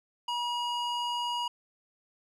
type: tone with band-pass filter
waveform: square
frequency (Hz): 961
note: B5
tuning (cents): -48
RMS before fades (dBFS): -32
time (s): 0.28-1.48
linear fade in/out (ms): 5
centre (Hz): 2200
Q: 1.2
effects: none